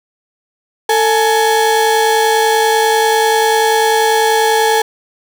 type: tone pair together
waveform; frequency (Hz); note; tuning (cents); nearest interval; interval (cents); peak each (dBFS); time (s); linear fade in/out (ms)
35% pulse; 446.6 / 843; A4 / G#5; +26 / +26; major seventh; 1100; -11; 0.89-4.82; 5
effects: none